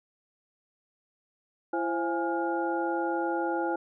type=tone cluster; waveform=sine; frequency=337.8 / 527 / 686 / 829 / 1415 Hz; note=E4 / C5 / F5 / G#5 / F6; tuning=+42 / +12 / -31 / -3 / +22 cents; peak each=-30 / -34 / -39 / -31 / -37 dBFS; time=1.73-3.76 s; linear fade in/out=5 ms; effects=none